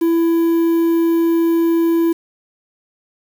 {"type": "tone with quantisation", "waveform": "triangle", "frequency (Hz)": 333.3, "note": "E4", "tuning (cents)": 19, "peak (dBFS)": -10, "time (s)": [0.01, 2.13], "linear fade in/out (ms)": 10, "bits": 6, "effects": []}